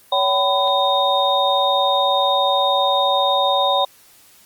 sine tone cluster, 563 / 765 / 1001 / 3698 Hz, C#5 / G5 / B5 / A#7, +27 / -42 / +23 / -15 cents, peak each -20 dBFS, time 0.12-3.85 s, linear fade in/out 5 ms, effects white hiss -50 dBFS RMS until 4.45 s + Opus 32 kbps

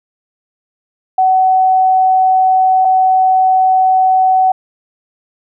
sine tone pair in turn, 752 / 752 Hz, F#5 / F#5, +28 / +28 cents, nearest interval unison, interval 0 cents, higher neither, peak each -7 dBFS, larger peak neither, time 1.18-2.85 / 2.85-4.52 s, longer neither, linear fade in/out 5 ms, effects none

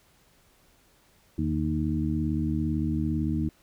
harmonic tone with a mistuned harmonic, 77.78 Hz, D#2, in tune, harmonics 1 / 2 / 3 / 4, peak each -30 / -30 / -30 / -30 dBFS, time 1.38-3.49 s, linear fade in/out 5 ms, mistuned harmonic 1, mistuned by +92 cents, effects pink hiss -62 dBFS RMS until 3.62 s

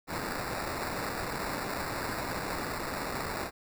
white noise with sample-and-hold, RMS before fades -35 dBFS, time 0.07-3.51 s, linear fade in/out 50 ms, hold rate 3150 Hz, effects none

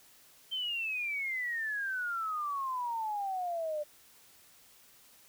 sine exponential sweep, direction down, 3138 to 587 Hz, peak -32 dBFS, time 0.51-3.84 s, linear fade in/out 20 ms, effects white hiss -60 dBFS RMS until 5.28 s

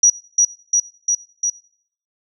sine tone with echo, 5800 Hz, F#8, 35 cents flat, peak -7 dBFS, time 0.03-0.1 s, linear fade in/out 5 ms, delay 350 ms, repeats 4, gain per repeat -2 dB, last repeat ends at 1.5 s, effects noise-tail reverb RT60 0.6 s tail -21 dB re dry

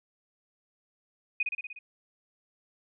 sine tone with echo, 2489 Hz, D#7, in tune, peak -24 dBFS, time 1.4-1.43 s, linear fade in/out 5 ms, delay 60 ms, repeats 6, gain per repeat -3 dB, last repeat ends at 1.79 s, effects none

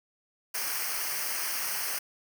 white noise with comb filter, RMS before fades -32 dBFS, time 0.54-1.99 s, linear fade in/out 10 ms, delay 0.27 ms, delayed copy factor -0.8, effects none

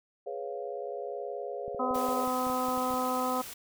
sine chord, C# dominant seventh, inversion second, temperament equal, 415.3 / 493.9 / 554.4 / 698.5 Hz, G#4 / B4 / C#5 / E#5, 0 / 0 / 0 / 0 cents, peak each -39 / -40 / -39 / -41 dBFS, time 0.26-2.25 s, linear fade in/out 10 ms
clicks, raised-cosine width 3 ms, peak -34 dBFS, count 12, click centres 1.68 / 1.747 / 1.909 / 1.96 / 2.087 / 2.276 / 2.468 / 2.5 / 2.685 / 2.776 / 2.907 / 2.939 s
harmonic tone, 254.1 Hz, B3, 49 cents sharp, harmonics 1 / 2 / 3 / 4 / 5, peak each -34 / -34 / -34 / -34 / -34 dBFS, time 1.79-3.42 s, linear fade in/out 10 ms
white noise, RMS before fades -43 dBFS, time 1.94-3.54 s, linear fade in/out 10 ms
effects none

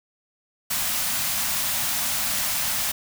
white band-stop noise, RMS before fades -25 dBFS, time 0.7-2.92 s, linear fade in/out 10 ms, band 270 to 580 Hz, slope 48 dB/octave, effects none

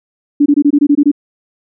sine tone bursts, 289.2 Hz, D4, 27 cents flat, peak -5 dBFS, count 9, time 0.4-1.116 s, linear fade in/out 10 ms, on 60 ms, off 22 ms, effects none

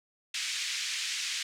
pink band-pass noise, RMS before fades -34 dBFS, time 0.34-1.43 s, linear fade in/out 5 ms, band 2100 to 7300 Hz, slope 24 dB/octave, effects none

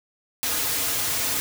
white noise with comb filter, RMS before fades -25 dBFS, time 0.43-1.4 s, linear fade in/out 0 ms, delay 5.2 ms, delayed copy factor -0.8, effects none

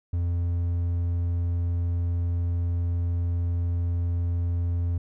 triangle tone, 86.4 Hz, F2, 18 cents flat, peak -21 dBFS, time 0.13-4.98 s, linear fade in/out 5 ms, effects none

